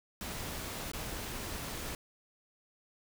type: noise with dropouts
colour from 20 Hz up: pink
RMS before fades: -40 dBFS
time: 0.21-1.95 s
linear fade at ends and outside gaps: 1 ms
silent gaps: 0.917-0.934 s
effects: none